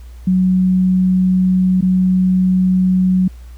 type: tone with dropouts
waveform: sine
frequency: 185 Hz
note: F#3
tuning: in tune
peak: -10 dBFS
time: 0.27-3.28 s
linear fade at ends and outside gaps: 5 ms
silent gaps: 1.81-1.824 s
effects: added 60 Hz sine -32 dBFS peak until 3.57 s + pink hiss -51 dBFS RMS until 3.57 s